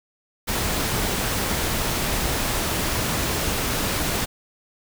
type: noise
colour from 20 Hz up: pink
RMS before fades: -24 dBFS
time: 0.47-4.26 s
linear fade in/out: 20 ms
effects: none